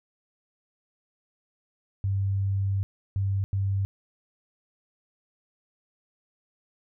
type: tone bursts at uneven times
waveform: sine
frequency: 98 Hz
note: G2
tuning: in tune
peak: -23 dBFS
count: 3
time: 2.04-2.83 / 3.16-3.44 / 3.53-3.85 s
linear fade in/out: 0 ms
effects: none